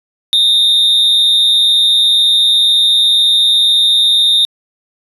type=tone with amplitude modulation; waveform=triangle; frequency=3686 Hz; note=A#7; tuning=20 cents flat; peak=-3 dBFS; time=0.33-4.45 s; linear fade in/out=0 ms; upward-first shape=sine; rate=214 Hz; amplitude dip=65%; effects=resampled to 32000 Hz